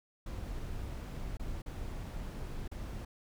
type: noise with dropouts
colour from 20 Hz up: brown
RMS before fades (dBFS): -40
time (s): 0.26-3.05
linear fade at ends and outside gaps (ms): 5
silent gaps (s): 1.371-1.395 / 1.62-1.66 / 2.679-2.714
effects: none